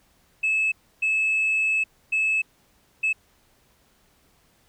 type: tone bursts at uneven times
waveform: sine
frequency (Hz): 2600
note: E7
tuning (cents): -24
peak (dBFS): -18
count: 4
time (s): 0.43-0.72 / 1.02-1.84 / 2.12-2.42 / 3.03-3.13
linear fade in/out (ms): 10
effects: tanh soft clip ceiling -17 dBFS + pink hiss -62 dBFS RMS until 4.68 s